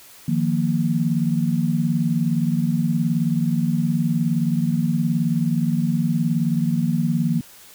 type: chord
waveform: sine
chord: Eb suspended second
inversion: none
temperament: equal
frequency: 155.56 / 174.61 / 233.1 Hz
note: Eb3 / F3 / Bb3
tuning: 0 / 0 / 0 cents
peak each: -22 dBFS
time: 0.28-7.41 s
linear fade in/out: 5 ms
effects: white hiss -46 dBFS RMS until 7.74 s